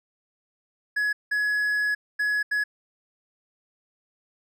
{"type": "tone bursts at uneven times", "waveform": "triangle", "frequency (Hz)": 1686, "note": "G#6", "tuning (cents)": 26, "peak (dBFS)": -20, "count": 4, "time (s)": [[0.96, 1.13], [1.31, 1.95], [2.19, 2.43], [2.51, 2.64]], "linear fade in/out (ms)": 10, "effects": []}